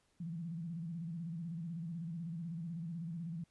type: tone with vibrato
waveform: sine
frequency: 167 Hz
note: E3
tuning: 23 cents sharp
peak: -39 dBFS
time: 0.2-3.44 s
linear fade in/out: 5 ms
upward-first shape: square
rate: 16 Hz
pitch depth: 84 cents each way
effects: pink hiss -75 dBFS RMS until 3.5 s + resampled to 24000 Hz